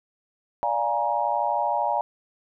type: chord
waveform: sine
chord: Bb dominant seventh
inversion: first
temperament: equal with one note detuned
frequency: 587.3 / 698.5 / 830.6 / 943.2 Hz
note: D5 / F5 / Ab5 / Bb5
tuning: 0 / 0 / 0 / +20 cents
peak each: -29 / -28 / -26 / -26 dBFS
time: 0.63-2.01 s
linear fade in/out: 0 ms
effects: none